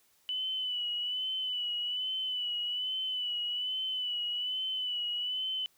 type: tone with vibrato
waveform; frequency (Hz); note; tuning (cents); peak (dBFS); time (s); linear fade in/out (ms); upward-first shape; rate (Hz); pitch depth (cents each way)
sine; 2983; F#7; +13; -31; 0.29-5.66; 0; sine; 1.2; 46
effects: white hiss -68 dBFS RMS until 5.77 s